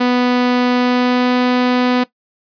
sawtooth tone with pitch glide, 247.5 to 249.1 Hz, B3 to B3, +4 to +15 cents, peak -8 dBFS, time 0-2.04 s, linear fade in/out 10 ms, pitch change +11 cents, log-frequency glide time 0.74-1.36 s, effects noise-tail reverb RT60 0.1 s tail -17 dB re dry + resampled to 11025 Hz

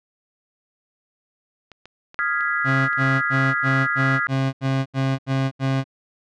clicks, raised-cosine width 0.2 ms, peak -24 dBFS, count 7, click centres 1.717 / 1.856 / 2.144 / 2.408 / 2.931 / 3.18 / 3.668 s
sine chord, F half-diminished seventh, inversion third, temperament equal, 1244.5 / 1396.9 / 1661.2 / 1975.5 Hz, Eb6 / F6 / Ab6 / Cb7, 0 / 0 / 0 / 0 cents, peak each -27 / -24 / -24 / -27 dBFS, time 2.19-4.27 s, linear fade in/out 0 ms
30% pulse tone bursts, 134.1 Hz, C3, 43 cents sharp, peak -16 dBFS, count 10, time 2.64-5.842 s, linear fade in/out 50 ms, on 250 ms, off 78 ms
effects low-pass 4000 Hz 12 dB/octave

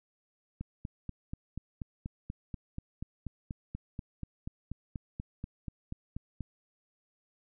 click train, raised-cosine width 5 ms, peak -25 dBFS, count 25, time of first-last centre 0.61-6.407 s, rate 4.14 Hz, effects none

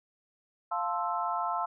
sine chord, F major seventh, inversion none, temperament equal, 698.5 / 880 / 1046.5 / 1318.5 Hz, F5 / A5 / C6 / E6, 0 / 0 / 0 / 0 cents, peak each -34 dBFS, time 0.71-1.66 s, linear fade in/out 10 ms, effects none

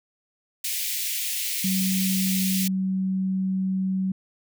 white high-pass noise, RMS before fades -28 dBFS, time 0.64-2.68 s, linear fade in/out 5 ms, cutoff 2000 Hz, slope 48 dB/octave
sine tone, 189.2 Hz, F#3, 39 cents sharp, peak -22 dBFS, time 1.64-4.12 s, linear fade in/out 5 ms
effects none

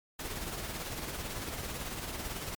pink noise with tremolo, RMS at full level -37 dBFS, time 0.19-2.55 s, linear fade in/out 5 ms, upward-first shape sine, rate 18 Hz, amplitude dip 40%, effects MP3 96 kbps

